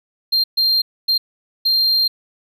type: tone bursts at uneven times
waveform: triangle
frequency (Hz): 4186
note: C8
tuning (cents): 0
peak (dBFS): -12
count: 4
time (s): 0.32-0.44 / 0.57-0.82 / 1.08-1.18 / 1.65-2.08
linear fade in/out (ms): 10
effects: none